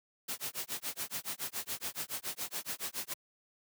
white noise with tremolo, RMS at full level -36 dBFS, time 0.28-3.14 s, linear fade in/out 10 ms, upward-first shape sine, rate 7.1 Hz, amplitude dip 100%, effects high-pass 100 Hz 12 dB/octave

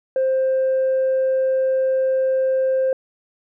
sine tone, 525 Hz, C5, 6 cents sharp, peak -14 dBFS, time 0.16-2.93 s, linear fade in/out 2 ms, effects tanh soft clip ceiling -14 dBFS

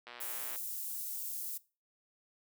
click train, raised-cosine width 0.3 ms, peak -31 dBFS, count 60, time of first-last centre 0.07-0.558 s, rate 121 Hz
white high-pass noise, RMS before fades -40 dBFS, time 0.2-1.58 s, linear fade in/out 10 ms, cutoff 10000 Hz, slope 12 dB/octave
effects noise-tail reverb RT60 0.3 s tail -19 dB re dry + high-pass 400 Hz 12 dB/octave

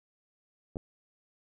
clicks, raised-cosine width 2 ms, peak -27 / -22 dBFS, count 2, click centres 0.758 / 0.769 s, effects none

